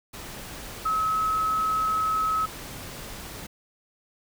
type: tone in noise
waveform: sine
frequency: 1286 Hz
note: E6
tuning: 43 cents flat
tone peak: -22 dBFS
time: 0.85-2.46 s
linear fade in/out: 10 ms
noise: pink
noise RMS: -39 dBFS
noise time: 0.13-3.47 s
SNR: +14 dB
effects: none